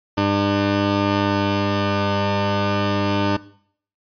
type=tone pair together; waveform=15% pulse; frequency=100.2 / 300.3 Hz; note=G2 / D4; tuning=+38 / +39 cents; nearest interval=octave + perfect fifth; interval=1901 cents; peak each=-14 dBFS; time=0.17-3.37 s; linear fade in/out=10 ms; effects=noise-tail reverb RT60 0.6 s tail -19 dB re dry + resampled to 11025 Hz